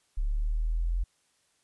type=linear sweep; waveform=sine; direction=up; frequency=35 to 44.01 Hz; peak=-25 dBFS; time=0.17-1.04 s; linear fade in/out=10 ms; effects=white hiss -70 dBFS RMS until 1.63 s + resampled to 24000 Hz